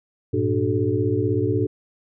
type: tone cluster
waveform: sine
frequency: 101.5 / 117.7 / 296 / 373.9 / 434.1 Hz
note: G#2 / A#2 / D4 / F#4 / A4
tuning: -39 / +17 / +14 / +18 / -23 cents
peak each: -25 dBFS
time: 0.33-1.67 s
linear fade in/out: 10 ms
effects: none